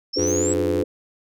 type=exponential sweep; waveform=sine; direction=up; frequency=5274 to 7902 Hz; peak=-24 dBFS; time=0.13-0.54 s; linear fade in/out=10 ms
type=chord; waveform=sine; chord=D diminished seventh; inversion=none; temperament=just; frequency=293.7 / 352.4 / 422.9 / 507.5 Hz; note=D4 / F4 / Ab4 / Cb5; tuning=0 / +16 / +31 / +47 cents; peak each=-25 dBFS; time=0.16-0.84 s; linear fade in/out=10 ms
type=tone with vibrato; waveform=sawtooth; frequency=90.8 Hz; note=F#2; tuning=32 cents flat; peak=-23 dBFS; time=0.18-0.83 s; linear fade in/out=10 ms; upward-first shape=triangle; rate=20 Hz; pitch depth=14 cents each way
type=noise with exponential decay; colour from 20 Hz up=violet; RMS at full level=-41 dBFS; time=0.27-0.68 s; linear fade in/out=1 ms; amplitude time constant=87 ms
effects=none